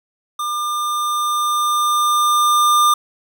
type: tone with level ramp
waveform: square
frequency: 1200 Hz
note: D6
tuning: 37 cents sharp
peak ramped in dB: -21 to -11 dBFS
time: 0.39-2.94 s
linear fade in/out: 5 ms
effects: none